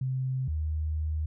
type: tone pair in turn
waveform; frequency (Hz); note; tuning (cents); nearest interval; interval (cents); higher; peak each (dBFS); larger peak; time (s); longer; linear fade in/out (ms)
sine; 130.4 / 77.54; C3 / D#2; -5 / -5; major sixth; 900; first; -27; neither; 0.01-0.48 / 0.48-1.26; second; 5
effects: none